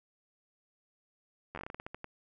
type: slowing click train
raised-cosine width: 0.5 ms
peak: -26 dBFS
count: 13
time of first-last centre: 1.55-2.044 s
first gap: 11 ms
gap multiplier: 1.22
effects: none